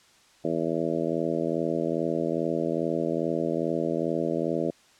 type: harmonic tone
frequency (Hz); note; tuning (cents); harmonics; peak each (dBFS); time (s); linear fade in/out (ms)
82.41; E2; 0; 2 / 3 / 4 / 5 / 6 / 7 / 8; -34 / -32 / -30 / -32 / -33 / -32 / -35; 0.44-4.71; 10
effects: white hiss -58 dBFS RMS until 4.99 s + low-pass 7000 Hz 12 dB/octave